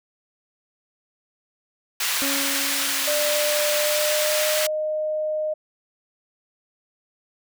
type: high-pass noise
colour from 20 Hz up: pink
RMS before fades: -24 dBFS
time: 2-4.67 s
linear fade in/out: 5 ms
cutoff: 1600 Hz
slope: 12 dB/octave
type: tone with exponential decay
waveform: 30% pulse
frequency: 277.2 Hz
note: C#4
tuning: in tune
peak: -23 dBFS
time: 2.22-4.39 s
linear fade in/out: 0 ms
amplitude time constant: 470 ms
type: tone with pitch glide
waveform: sine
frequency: 595 to 616.3 Hz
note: D5 to D#5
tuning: +22 to -17 cents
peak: -22 dBFS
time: 3.07-5.54 s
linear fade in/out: 10 ms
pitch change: +61 cents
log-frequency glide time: 3.7-4.65 s
effects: none